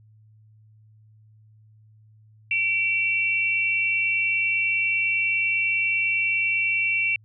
sine tone pair together, 2323 / 2715 Hz, D7 / F7, -20 / -50 cents, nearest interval minor third, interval 270 cents, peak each -23 dBFS, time 2.51-7.16 s, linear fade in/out 2 ms, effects added 108 Hz sine -51 dBFS peak until 7.24 s

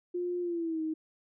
sine tone with pitch glide, 354.2 to 315.6 Hz, F4 to D#4, +24 to +25 cents, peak -30 dBFS, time 0.14-0.94 s, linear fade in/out 10 ms, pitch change -199 cents, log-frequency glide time 0.41-0.82 s, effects none

